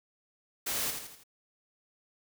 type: noise with echo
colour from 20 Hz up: white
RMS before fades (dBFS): -33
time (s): 0.66-0.91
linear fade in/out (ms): 10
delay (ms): 82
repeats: 4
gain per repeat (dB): -6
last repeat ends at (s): 1.238
effects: none

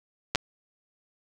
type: clicks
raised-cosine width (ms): 0.2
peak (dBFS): -6 / -7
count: 2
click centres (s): 0.35 / 0.357
effects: none

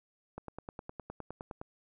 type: click train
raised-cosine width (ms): 1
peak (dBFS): -27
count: 13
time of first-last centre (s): 0.38-1.615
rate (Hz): 9.72
effects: none

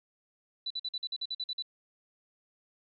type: tone bursts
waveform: sine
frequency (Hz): 3975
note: B7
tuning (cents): +10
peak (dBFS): -32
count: 11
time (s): 0.66-1.624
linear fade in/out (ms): 5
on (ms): 44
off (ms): 48
effects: none

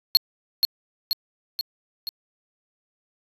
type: tone with echo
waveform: square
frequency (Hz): 4312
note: C#8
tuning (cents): -49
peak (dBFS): -12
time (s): 0.15-0.17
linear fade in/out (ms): 0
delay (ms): 480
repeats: 4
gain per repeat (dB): -4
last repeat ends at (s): 2.09
effects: resampled to 32000 Hz

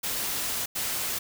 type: noise bursts at uneven times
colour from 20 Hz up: white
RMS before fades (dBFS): -30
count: 2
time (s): 0.03-0.66 / 0.75-1.19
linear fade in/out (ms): 10
effects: none

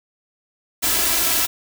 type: noise with comb filter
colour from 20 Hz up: white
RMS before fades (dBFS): -19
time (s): 0.82-1.47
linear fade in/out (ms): 20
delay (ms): 3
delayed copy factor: +0.75
effects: none

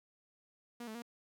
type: tone with pitch steps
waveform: sawtooth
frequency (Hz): 238.7 / 218.4 / 236.6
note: A#3 / A3 / A#3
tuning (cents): +41 / -13 / +26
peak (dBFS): -39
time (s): 0.8-1.022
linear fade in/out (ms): 5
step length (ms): 74
effects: none

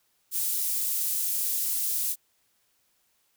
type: high-pass noise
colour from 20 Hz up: pink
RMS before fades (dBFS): -28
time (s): 0.31-2.16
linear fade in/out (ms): 50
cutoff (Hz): 11000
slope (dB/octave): 12
effects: white hiss -70 dBFS RMS until 3.36 s

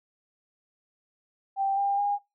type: tone with pitch steps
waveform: sine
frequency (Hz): 784 / 798.6 / 813.5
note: G5 / G5 / G#5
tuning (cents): 0 / +32 / -36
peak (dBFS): -23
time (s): 1.56-2.19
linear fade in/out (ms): 50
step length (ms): 210
effects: noise-tail reverb RT60 0.2 s tail -21 dB re dry

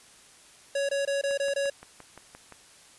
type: tone bursts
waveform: square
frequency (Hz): 558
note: C#5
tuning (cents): +11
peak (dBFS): -26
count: 6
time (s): 0.75-1.7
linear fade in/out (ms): 5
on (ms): 140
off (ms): 22
type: click train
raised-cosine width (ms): 0.5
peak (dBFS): -29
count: 8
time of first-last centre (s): 1.31-2.523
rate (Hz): 5.77
effects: white hiss -54 dBFS RMS until 2.98 s + resampled to 24000 Hz

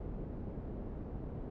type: low-pass noise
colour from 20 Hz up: pink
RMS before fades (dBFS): -42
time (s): 0-1.5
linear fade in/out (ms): 5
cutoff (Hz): 430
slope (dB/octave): 12
effects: none

